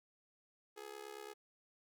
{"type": "tone with amplitude modulation", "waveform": "sawtooth", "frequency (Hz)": 420.2, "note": "G#4", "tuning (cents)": 20, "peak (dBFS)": -40, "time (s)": [0.76, 1.34], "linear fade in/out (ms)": 20, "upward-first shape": "sine", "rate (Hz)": 68.9, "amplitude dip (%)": 90, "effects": []}